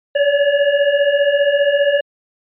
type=beating tone pair; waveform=square; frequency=559 / 574 Hz; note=C#5 / D5; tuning=+14 / -40 cents; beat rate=15 Hz; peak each=-19 / -14 dBFS; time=0.15-2.01 s; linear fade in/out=10 ms; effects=resampled to 8000 Hz